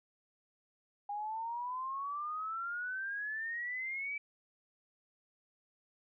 sine exponential sweep, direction up, 810 to 2320 Hz, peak -36 dBFS, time 1.09-4.18 s, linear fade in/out 5 ms, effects none

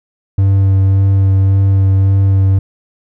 triangle tone with vibrato, 97 Hz, G2, 18 cents flat, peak -5 dBFS, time 0.38-2.59 s, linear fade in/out 5 ms, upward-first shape sine, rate 1.8 Hz, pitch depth 13 cents each way, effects none

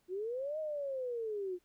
sine linear two-way sweep, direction up then down, 349.2 to 632 to 349.2 Hz, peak -35 dBFS, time 0.08-1.59 s, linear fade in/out 50 ms, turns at 0.59 s, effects pink hiss -75 dBFS RMS until 1.64 s

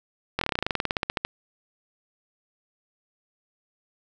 slowing click train, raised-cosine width 0.3 ms, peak -8 dBFS, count 20, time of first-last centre 0.39-1.25 s, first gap 23 ms, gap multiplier 1.07, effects none

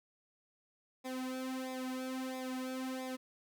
sawtooth tone with flanger, 258.5 Hz, C4, 21 cents flat, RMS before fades -40 dBFS, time 1.04-3.17 s, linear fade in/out 20 ms, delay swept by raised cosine 0.67 to 2.87 ms, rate 1.5 Hz, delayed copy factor -1, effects none

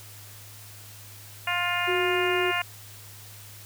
harmonic tone, 352.5 Hz, F4, 16 cents sharp, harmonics 2 / 3 / 4 / 5 / 6 / 7 / 8, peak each -32 / -32 / -32 / -32 / -32 / -32 / -32 dBFS, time 1.47-2.62 s, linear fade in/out 5 ms
sine tone, 364.8 Hz, F#4, 24 cents flat, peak -25 dBFS, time 1.87-2.52 s, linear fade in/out 20 ms
effects added 103 Hz sine -47 dBFS peak until 3.65 s + white hiss -47 dBFS RMS until 3.65 s

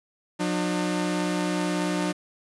sawtooth tone pair together, 180.1 / 301.8 Hz, F#3 / D4, -46 / +47 cents, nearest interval major sixth, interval 893 cents, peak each -23 dBFS, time 0.39-2.13 s, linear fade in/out 20 ms, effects resampled to 24000 Hz + 9-bit

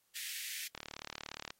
pink high-pass noise, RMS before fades -43 dBFS, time 0.15-0.68 s, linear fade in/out 10 ms, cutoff 1800 Hz, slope 48 dB/octave
click train, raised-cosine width 0.2 ms, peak -25 dBFS, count 29, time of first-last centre 0.75-1.505 s, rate 37.1 Hz
effects white hiss -75 dBFS RMS until 1.59 s + AAC 48 kbps

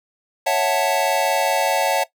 square chord, F# minor seventh, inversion second, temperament equal, 554.4 / 659.3 / 740 / 880 Hz, C#5 / E5 / F#5 / A5, 0 / 0 / 0 / 0 cents, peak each -23 dBFS, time 0.46-2.04 s, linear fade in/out 10 ms, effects noise-tail reverb RT60 0.1 s tail -17 dB re dry

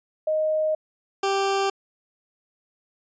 sine / 20% pulse tone pair in turn, 622.3 / 392 Hz, D#5 / G4, 0 / 0 cents, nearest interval minor sixth, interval 800 cents, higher first, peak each -20 / -16 dBFS, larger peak second, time 0.27-0.75 / 1.23-1.7 s, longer first, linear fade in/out 5 ms, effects resampled to 16000 Hz

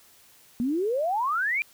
sine exponential sweep, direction up, 229.3 to 2443 Hz, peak -23 dBFS, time 0.6-1.62 s, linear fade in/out 0 ms, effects white hiss -56 dBFS RMS until 1.73 s

